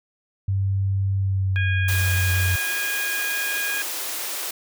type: tone with pitch glide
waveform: sine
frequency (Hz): 97.4 to 90.35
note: G2 to F#2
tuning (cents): -11 to -41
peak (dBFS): -19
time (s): 0.48-2.56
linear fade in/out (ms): 5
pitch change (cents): -130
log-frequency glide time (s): 1.16-2.39
type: harmonic tone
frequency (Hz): 819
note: G#5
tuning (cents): -24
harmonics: 2 / 3 / 4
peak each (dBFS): -26 / -29 / -37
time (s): 1.56-3.82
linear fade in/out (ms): 0
type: high-pass noise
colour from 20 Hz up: white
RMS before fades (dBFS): -29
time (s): 1.88-4.51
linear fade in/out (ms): 5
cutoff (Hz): 280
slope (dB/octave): 96
effects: none